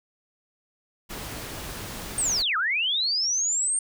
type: noise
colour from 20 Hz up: pink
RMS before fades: -36 dBFS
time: 1.09-2.43 s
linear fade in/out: 20 ms
type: linear two-way sweep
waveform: sine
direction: down then up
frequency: 8810 to 1217 to 8810 Hz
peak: -22 dBFS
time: 2.18-3.79 s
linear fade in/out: 2 ms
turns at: 2.57 s
effects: none